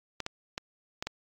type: clicks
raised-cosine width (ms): 0.2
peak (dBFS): -16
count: 5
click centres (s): 0.203 / 0.264 / 0.579 / 1.025 / 1.07
effects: AAC 48 kbps